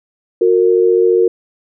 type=tone pair together; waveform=sine; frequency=363.9 / 458.5 Hz; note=F#4 / A#4; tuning=-29 / -29 cents; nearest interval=major third; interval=400 cents; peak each=-11 dBFS; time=0.41-1.28 s; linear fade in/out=5 ms; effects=none